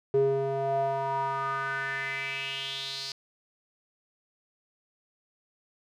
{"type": "tone with band-pass filter sweep", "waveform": "square", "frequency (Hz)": 136.2, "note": "C#3", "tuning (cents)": -30, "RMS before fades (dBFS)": -30, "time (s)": [0.14, 3.12], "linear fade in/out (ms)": 0, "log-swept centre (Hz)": [400, 4700], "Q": 5, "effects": []}